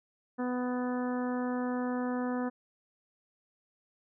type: harmonic tone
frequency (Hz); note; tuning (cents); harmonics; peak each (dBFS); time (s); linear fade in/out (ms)
248.9; B3; +14; 1 / 2 / 3 / 4 / 5 / 6 / 7; -31 / -37 / -41 / -43 / -45 / -47 / -48; 0.38-2.5; 20
effects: none